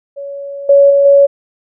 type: tone with level steps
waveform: sine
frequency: 561 Hz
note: C#5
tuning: 21 cents sharp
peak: -22 / -3 / -6 / -3 dBFS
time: 0.16-1.27 s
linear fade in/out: 20 ms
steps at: 0.69 / 0.9 / 1.05 s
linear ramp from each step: 5 ms
effects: none